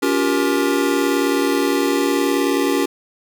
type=chord; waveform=square; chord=G half-diminished seventh; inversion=second; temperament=just; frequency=282.2 / 352.8 / 392 / 470.4 Hz; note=Db4 / F4 / G4 / Bb4; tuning=+31 / +18 / 0 / +16 cents; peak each=-20 / -23 / -22 / -25 dBFS; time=0.02-2.86 s; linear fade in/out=10 ms; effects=none